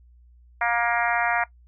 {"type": "harmonic tone", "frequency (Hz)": 235.9, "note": "A#3", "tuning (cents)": 21, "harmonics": [3, 4, 5, 6, 7, 8, 9, 10], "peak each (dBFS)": [-26, -27, -32, -28, -29, -30, -31, -35], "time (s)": [0.61, 1.44], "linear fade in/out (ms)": 5, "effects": ["noise-tail reverb RT60 0.1 s tail -18 dB re dry", "added 60 Hz sine -50 dBFS peak until 1.67 s"]}